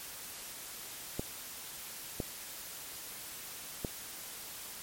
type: clicks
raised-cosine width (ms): 2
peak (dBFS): -20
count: 3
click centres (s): 1.195 / 2.202 / 3.848
effects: white hiss -45 dBFS RMS until 4.82 s + MP3 64 kbps